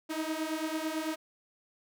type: beating tone pair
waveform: sawtooth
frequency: 311.1 / 320.1 Hz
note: D#4 / D#4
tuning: 0 / +49 cents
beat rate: 9 Hz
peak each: -31 dBFS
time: 0.09-1.16 s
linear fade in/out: 20 ms
effects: none